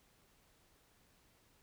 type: silence
effects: pink hiss -70 dBFS RMS until 1.62 s